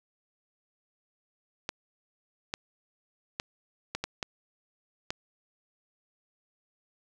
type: clicks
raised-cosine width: 0.2 ms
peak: -14 dBFS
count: 7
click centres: 1.691 / 2.539 / 3.399 / 3.95 / 4.04 / 4.228 / 5.105 s
effects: none